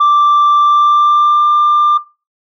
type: tone with pitch glide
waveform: sine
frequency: 1174.7 to 1191.8 Hz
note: D6 to D6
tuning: 0 to +25 cents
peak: -4 dBFS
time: 0-1.98 s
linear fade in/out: 10 ms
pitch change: +25 cents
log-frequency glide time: 0.59-1.49 s
effects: noise-tail reverb RT60 0.3 s tail -21 dB re dry + tanh soft clip ceiling -5 dBFS